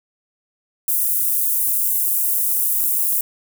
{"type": "high-pass noise", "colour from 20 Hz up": "pink", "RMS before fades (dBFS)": -19, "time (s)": [0.88, 3.21], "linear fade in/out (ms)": 2, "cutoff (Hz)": 11000, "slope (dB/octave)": 24, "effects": []}